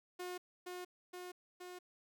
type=tone with echo; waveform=sawtooth; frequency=360 Hz; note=F#4; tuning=47 cents flat; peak=-38 dBFS; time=0.19-0.38 s; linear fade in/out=10 ms; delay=470 ms; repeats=3; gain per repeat=-2 dB; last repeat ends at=1.79 s; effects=12-bit